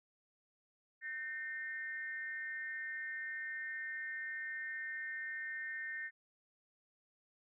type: tone with amplitude modulation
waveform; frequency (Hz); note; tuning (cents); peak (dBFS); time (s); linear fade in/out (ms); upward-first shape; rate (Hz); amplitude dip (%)
sine; 1821; A#6; -41; -36; 1.01-6.11; 50; sine; 285; 80
effects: none